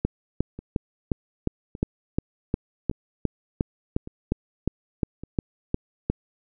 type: two click trains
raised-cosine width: 3 ms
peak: -23 / -9 dBFS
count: 5 / 18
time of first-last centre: 0.59-5.236 / 0.05-6.1 s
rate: 0.861 / 2.81 Hz
effects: none